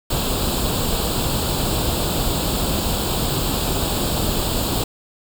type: noise with comb filter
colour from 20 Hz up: pink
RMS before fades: -21 dBFS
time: 0.1-4.84 s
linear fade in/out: 5 ms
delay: 0.25 ms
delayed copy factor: +0.75
effects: none